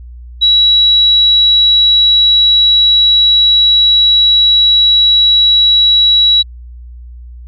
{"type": "tone", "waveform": "sine", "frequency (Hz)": 3900, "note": "B7", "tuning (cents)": -23, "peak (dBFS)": -5, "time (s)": [0.41, 6.43], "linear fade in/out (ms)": 20, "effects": ["added 60 Hz sine -28 dBFS peak until 7.47 s"]}